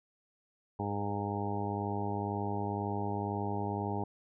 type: harmonic tone with a mistuned harmonic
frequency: 102 Hz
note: G#2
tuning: 31 cents flat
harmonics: 1 / 2 / 3 / 4 / 5 / 6 / 7 / 8 / 9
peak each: -37 / -39 / -41 / -40 / -48 / -47 / -44 / -39 / -42 dBFS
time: 0.79-4.04 s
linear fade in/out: 5 ms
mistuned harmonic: 5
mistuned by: -38 cents
effects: none